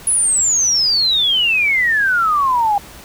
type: exponential sweep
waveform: sine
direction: down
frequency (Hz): 10548 to 794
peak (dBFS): -12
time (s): 0.07-2.78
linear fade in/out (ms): 2
effects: pink hiss -38 dBFS RMS until 3.04 s